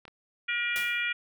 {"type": "clicks", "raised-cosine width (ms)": 0.3, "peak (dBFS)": -31, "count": 2, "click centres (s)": [0.053, 0.08]}
{"type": "harmonic tone", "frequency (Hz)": 477.6, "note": "A#4", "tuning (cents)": 42, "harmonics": [3, 4, 5, 6, 7], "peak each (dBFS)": [-33, -33, -30, -39, -40], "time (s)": [0.48, 1.13], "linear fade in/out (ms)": 10}
{"type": "noise with exponential decay", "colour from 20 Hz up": "white", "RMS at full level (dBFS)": -35, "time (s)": [0.76, 1.07], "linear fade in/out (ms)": 0, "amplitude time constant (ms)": 67}
{"effects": []}